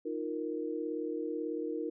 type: chord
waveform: sine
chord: Eb suspended second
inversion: none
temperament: equal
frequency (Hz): 311.1 / 349.2 / 466.2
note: Eb4 / F4 / Bb4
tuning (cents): 0 / 0 / 0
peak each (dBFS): -37 / -39 / -37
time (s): 0.05-1.9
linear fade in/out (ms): 10
effects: none